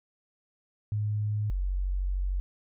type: tone pair in turn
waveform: sine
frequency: 105.3 / 46.64 Hz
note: G#2 / F#1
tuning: +24 / +15 cents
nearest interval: octave + major second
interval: 1409 cents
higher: first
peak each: -26 dBFS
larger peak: neither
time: 0.92-1.5 / 1.5-2.4 s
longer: second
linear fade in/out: 0 ms
effects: none